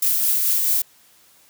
violet noise with tremolo, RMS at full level -18 dBFS, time 0.02-0.82 s, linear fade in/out 5 ms, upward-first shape triangle, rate 4.6 Hz, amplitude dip 30%, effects white hiss -54 dBFS RMS until 1.49 s + high-pass 60 Hz 12 dB/octave

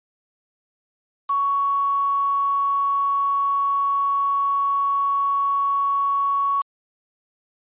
sine tone with quantisation, 1116 Hz, C#6, 11 cents sharp, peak -18 dBFS, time 1.29-6.62 s, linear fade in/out 10 ms, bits 6, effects resampled to 8000 Hz

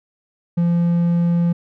triangle tone, 171.6 Hz, F3, 30 cents flat, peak -12 dBFS, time 0.57-1.53 s, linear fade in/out 10 ms, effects none

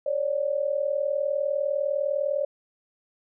sine tone pair together, 550.1 / 590 Hz, C#5 / D5, -13 / +8 cents, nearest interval minor second, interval 121 cents, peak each -26 dBFS, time 0.06-2.45 s, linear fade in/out 5 ms, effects none

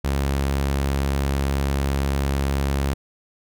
sawtooth tone, 69 Hz, C#2, 7 cents flat, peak -16 dBFS, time 0.04-2.94 s, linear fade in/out 10 ms, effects none

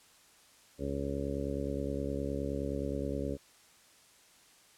harmonic tone, 69.6 Hz, C#2, 8 cents sharp, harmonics 1 / 2 / 3 / 4 / 5 / 6 / 7 / 8, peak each -39 / -41 / -42 / -38 / -46 / -40 / -42 / -41 dBFS, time 0.78-3.38 s, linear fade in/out 50 ms, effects white hiss -61 dBFS RMS until 4.77 s + low-pass 10000 Hz 12 dB/octave

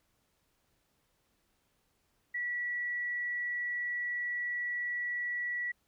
sine tone, 1943 Hz, B6, 29 cents flat, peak -32 dBFS, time 2.34-5.72 s, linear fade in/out 10 ms, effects pink hiss -75 dBFS RMS until 5.87 s

